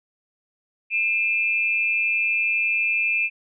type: tone pair together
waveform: sine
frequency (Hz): 2410 / 2622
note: D7 / E7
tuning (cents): +44 / -10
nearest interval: minor second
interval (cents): 146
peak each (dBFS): -22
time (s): 0.9-3.3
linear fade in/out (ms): 50
effects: none